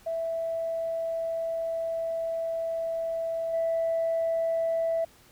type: tone with level steps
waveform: sine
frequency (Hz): 659.3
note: E5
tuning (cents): 0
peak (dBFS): -27 / -23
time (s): 0.06-5.05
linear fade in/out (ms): 10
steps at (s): 3.53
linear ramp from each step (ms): 10
effects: tanh soft clip ceiling -20 dBFS + pink hiss -57 dBFS RMS until 5.31 s